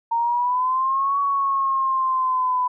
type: exponential two-way sweep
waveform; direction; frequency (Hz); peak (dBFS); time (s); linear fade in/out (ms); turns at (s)
sine; up then down; 920 to 1125 to 996; -18; 0.11-2.68; 10; 1.19
effects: none